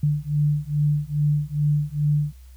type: beating tone pair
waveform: sine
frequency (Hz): 146.83 / 149.23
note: D3 / D3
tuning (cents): 0 / +28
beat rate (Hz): 2.4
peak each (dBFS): -22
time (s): 0.03-2.33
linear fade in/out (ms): 5
effects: added 63 Hz sine -42 dBFS peak until 2.56 s + white hiss -59 dBFS RMS until 2.56 s